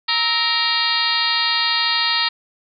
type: harmonic tone with a mistuned harmonic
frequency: 466.2 Hz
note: A#4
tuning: in tune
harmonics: 2 / 3 / 4 / 5 / 6 / 7 / 8 / 9 / 10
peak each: -27 / -27 / -24 / -28 / -27 / -28 / -23 / -22 / -25 dBFS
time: 0.08-2.29 s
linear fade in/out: 10 ms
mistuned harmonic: 3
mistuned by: -130 cents
effects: none